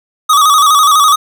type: tone with vibrato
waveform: square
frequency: 1196 Hz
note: D6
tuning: 31 cents sharp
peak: -6 dBFS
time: 0.29-1.16 s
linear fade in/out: 10 ms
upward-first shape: square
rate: 12 Hz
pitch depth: 77 cents each way
effects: none